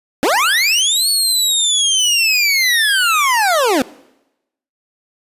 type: linear two-way sweep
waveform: 25% pulse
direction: up then down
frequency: 236.2 to 4435 to 236.2 Hz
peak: -8 dBFS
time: 0.23-3.82 s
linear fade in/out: 0 ms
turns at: 1.09 s
effects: noise-tail reverb RT60 0.9 s tail -21 dB re dry + resampled to 32000 Hz